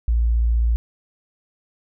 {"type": "tone", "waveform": "sine", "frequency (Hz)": 57.6, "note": "A#1", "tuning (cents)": -20, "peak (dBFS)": -15, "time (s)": [0.08, 0.76], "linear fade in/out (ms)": 0, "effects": []}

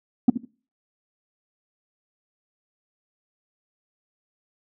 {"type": "tone with echo", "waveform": "sine", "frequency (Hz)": 245.6, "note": "B3", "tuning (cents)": -9, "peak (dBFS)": -7, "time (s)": [0.28, 0.3], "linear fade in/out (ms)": 5, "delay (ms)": 76, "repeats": 2, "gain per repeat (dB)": -14, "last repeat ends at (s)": 0.452, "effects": ["noise-tail reverb RT60 0.4 s tail -23 dB re dry", "tanh soft clip ceiling -9 dBFS"]}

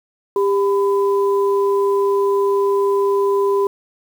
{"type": "tone pair together", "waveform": "sine", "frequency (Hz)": [398, 1003], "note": ["G4", "B5"], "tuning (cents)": [26, 26], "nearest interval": "octave + major third", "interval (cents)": 1600, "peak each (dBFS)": [-14, -22], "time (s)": [0.36, 3.67], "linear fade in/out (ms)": 2, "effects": ["7-bit"]}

